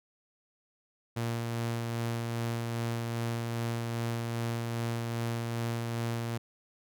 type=tone with tremolo; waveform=sawtooth; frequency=116.54 Hz; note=A#2; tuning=in tune; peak=-26 dBFS; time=1.16-6.38 s; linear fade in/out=10 ms; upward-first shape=sine; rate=2.5 Hz; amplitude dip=25%; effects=none